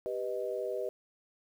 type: chord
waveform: sine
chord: G augmented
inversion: none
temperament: equal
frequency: 392 / 493.9 / 622.3 Hz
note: G4 / B4 / D#5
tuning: 0 / 0 / 0 cents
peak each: -37 / -36 / -37 dBFS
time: 0.06-0.89 s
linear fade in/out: 0 ms
effects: 10-bit